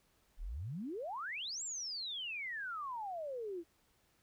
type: exponential two-way sweep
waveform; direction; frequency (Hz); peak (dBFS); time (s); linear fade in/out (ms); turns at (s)
sine; up then down; 30.83 to 7720 to 322.6; -39; 0.37-3.64; 50; 1.63
effects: pink hiss -73 dBFS RMS until 4.22 s